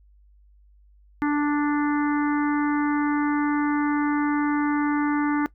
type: harmonic tone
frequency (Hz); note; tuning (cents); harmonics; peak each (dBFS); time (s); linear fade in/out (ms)
293.7; D4; 0; 1 / 3 / 4 / 5 / 6 / 7; -20 / -30 / -32 / -34 / -36 / -37; 1.22-5.46; 0
effects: noise-tail reverb RT60 0.1 s tail -19 dB re dry + added 50 Hz sine -52 dBFS peak until 5.54 s